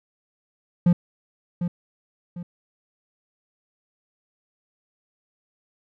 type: tone with echo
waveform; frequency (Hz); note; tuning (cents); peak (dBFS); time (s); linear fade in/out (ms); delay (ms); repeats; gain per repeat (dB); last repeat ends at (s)
triangle; 174.61; F3; 0; -11; 0.86-0.93; 5; 750; 2; -9; 2.43
effects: none